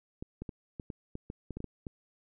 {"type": "clicks", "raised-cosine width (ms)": 3, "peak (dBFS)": -26, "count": 12, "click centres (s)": [0.225, 0.42, 0.492, 0.798, 0.902, 1.154, 1.301, 1.507, 1.57, 1.604, 1.643, 1.868], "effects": []}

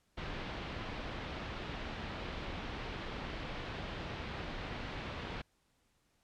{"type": "low-pass noise", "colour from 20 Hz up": "pink", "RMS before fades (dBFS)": -42, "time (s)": [0.17, 5.42], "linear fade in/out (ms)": 10, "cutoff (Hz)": 3800, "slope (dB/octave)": 24, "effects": ["pink hiss -75 dBFS RMS until 6.23 s", "low-pass 11000 Hz 12 dB/octave"]}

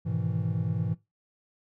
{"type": "chord", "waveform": "triangle", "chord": "E major seventh", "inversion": "first", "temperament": "equal", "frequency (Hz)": [103.83, 123.47, 155.56, 164.81], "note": ["G#2", "B2", "D#3", "E3"], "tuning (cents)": [0, 0, 0, 0], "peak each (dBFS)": [-29, -31, -34, -29], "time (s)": [0.05, 0.95], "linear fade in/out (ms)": 20, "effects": ["noise-tail reverb RT60 0.2 s tail -18 dB re dry"]}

